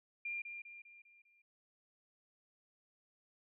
sine tone with echo, 2396 Hz, D7, 34 cents sharp, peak -38 dBFS, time 0.25-0.42 s, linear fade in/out 5 ms, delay 200 ms, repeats 5, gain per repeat -6 dB, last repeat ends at 1.42 s, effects none

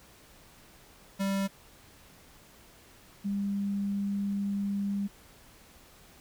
square / sine tone pair in turn, 195.7 / 200.2 Hz, G3 / G3, -3 / +37 cents, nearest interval unison, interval 40 cents, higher second, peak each -28 dBFS, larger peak neither, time 1.19-1.48 / 3.24-5.08 s, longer second, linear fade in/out 20 ms, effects pink hiss -56 dBFS RMS until 6.2 s

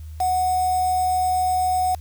sine tone with quantisation, 736 Hz, F#5, 9 cents flat, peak -18 dBFS, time 0.2-1.95 s, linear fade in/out 5 ms, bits 5, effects added 78 Hz sine -33 dBFS peak until 2 s + white hiss -56 dBFS RMS until 2 s

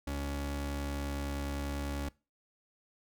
sawtooth tone pair together, 70.4 / 140.8 Hz, C#2 / C#3, +27 / +27 cents, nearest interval octave, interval 1200 cents, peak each -31 / -33 dBFS, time 0.07-2.09 s, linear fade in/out 5 ms, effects noise-tail reverb RT60 0.3 s tail -22 dB re dry

